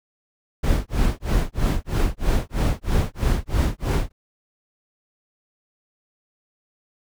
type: noise with tremolo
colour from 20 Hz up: brown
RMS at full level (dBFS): -17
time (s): 0.63-4.12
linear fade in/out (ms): 10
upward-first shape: sine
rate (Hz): 3.1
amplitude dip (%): 100
effects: none